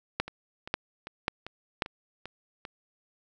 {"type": "two click trains", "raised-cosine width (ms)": 0.3, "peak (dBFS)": [-10, -23], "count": [4, 7], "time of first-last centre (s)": [[0.2, 1.822], [0.28, 2.652]], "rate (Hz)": [1.85, 2.53], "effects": []}